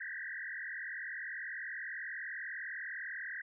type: tone with frequency modulation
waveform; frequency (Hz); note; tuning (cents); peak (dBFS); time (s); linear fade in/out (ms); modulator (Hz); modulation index
sine; 1760; A6; 0; -39; 0-3.42; 10; 40.1; 5.3
effects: none